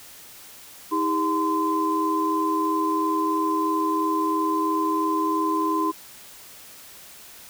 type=tone cluster; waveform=sine; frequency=319.2 / 402.2 / 1028 Hz; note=D#4 / G4 / C6; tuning=+44 / +44 / -31 cents; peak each=-24 / -30 / -23 dBFS; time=0.91-5.92 s; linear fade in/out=20 ms; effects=white hiss -45 dBFS RMS until 7.49 s